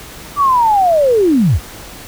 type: linear sweep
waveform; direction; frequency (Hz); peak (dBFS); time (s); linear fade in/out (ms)
sine; down; 1174.7 to 47.02; -8; 0.36-1.6; 50
effects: pink hiss -33 dBFS RMS until 2.07 s